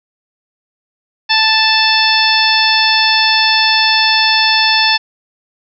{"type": "harmonic tone", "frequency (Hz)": 880, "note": "A5", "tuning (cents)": 0, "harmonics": [1, 2, 3, 4, 5, 6], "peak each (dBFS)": [-16, -16, -16, -16, -16, -16], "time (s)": [1.29, 4.98], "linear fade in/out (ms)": 20, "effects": []}